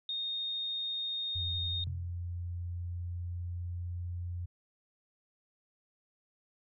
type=tone; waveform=sine; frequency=3693 Hz; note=A#7; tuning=17 cents flat; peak=-33 dBFS; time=0.09-1.84 s; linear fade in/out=2 ms
type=tone with pitch glide; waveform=sine; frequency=87.31 to 87.82 Hz; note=F2 to F2; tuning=0 to +10 cents; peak=-35 dBFS; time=1.35-4.46 s; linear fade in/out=10 ms; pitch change=+10 cents; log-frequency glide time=2.55-4.23 s
type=tone with exponential decay; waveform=sine; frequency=128.1 Hz; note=C3; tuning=36 cents flat; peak=-36 dBFS; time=1.87-2.3 s; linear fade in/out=0 ms; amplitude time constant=93 ms
effects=none